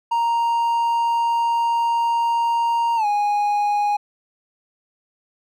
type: tone with pitch glide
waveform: triangle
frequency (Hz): 932.3 to 825.8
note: A#5 to G#5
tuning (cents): 0 to -10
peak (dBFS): -15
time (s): 0.11-3.97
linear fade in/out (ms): 10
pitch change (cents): -210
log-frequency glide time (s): 2.96-3.06
effects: none